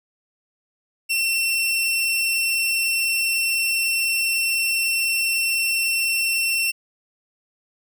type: tone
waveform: sawtooth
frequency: 2706 Hz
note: E7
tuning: 45 cents sharp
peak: -16 dBFS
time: 1.09-6.72 s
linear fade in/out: 20 ms
effects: none